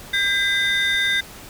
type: tone cluster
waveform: triangle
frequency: 1596 / 2023 / 3631 Hz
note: G6 / B6 / A#7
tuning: +31 / +41 / -46 cents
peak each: -20 dBFS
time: 0.13-1.21 s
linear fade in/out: 10 ms
effects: tanh soft clip ceiling -8 dBFS + pink hiss -40 dBFS RMS until 1.49 s